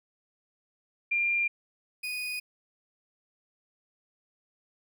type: tone pair in turn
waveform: sine / 35% pulse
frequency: 2392 / 2481 Hz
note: D7 / D#7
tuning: +31 / -6 cents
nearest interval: minor second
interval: 63 cents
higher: second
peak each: -24 / -30 dBFS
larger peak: first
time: 1.11-1.48 / 2.03-2.4 s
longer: neither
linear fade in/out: 10 ms
effects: none